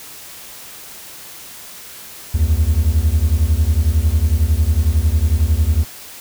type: beating tone pair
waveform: triangle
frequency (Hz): 72.2 / 83.2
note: D2 / E2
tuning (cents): -29 / +17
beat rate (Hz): 11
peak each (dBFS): -13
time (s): 2.34-5.85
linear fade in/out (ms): 10
effects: white hiss -36 dBFS RMS until 6.2 s